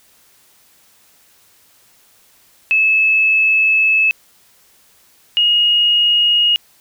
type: tone pair in turn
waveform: sine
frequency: 2603 / 2872 Hz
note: E7 / F7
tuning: -22 / +48 cents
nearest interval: major second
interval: 170 cents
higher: second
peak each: -10 dBFS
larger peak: neither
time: 2.71-4.11 / 5.37-6.56 s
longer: first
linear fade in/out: 0 ms
effects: white hiss -52 dBFS RMS until 6.8 s